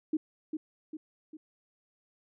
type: tone with echo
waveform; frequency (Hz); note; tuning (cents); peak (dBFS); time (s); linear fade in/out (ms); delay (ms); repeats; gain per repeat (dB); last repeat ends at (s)
sine; 311.1; D#4; 0; -25; 0.13-0.17; 5; 400; 3; -6; 1.37
effects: none